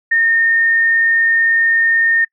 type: tone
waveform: sine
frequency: 1829 Hz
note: A#6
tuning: 33 cents flat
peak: -10 dBFS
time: 0.11-2.25 s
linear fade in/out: 10 ms
effects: noise-tail reverb RT60 0.1 s tail -26 dB re dry